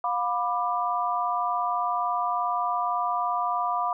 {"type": "chord", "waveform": "sine", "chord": "B diminished", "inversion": "second", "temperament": "just", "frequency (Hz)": [711.2, 987.8, 1185.3], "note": ["F5", "B5", "D6"], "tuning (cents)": [31, 0, 16], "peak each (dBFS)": -28, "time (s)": [0.04, 3.93], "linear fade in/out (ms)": 2, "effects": []}